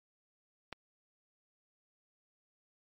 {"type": "click", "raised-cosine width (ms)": 0.3, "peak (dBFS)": -24, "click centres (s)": 0.727, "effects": ["MP3 64 kbps"]}